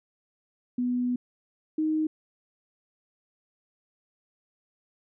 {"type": "tone pair in turn", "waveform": "sine", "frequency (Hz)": [246.9, 311.7], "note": ["B3", "D#4"], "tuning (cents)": [0, 3], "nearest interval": "major third", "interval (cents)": 403, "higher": "second", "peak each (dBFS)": [-24, -23], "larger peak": "second", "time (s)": [[0.78, 1.16], [1.78, 2.07]], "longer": "first", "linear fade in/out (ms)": 5, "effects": []}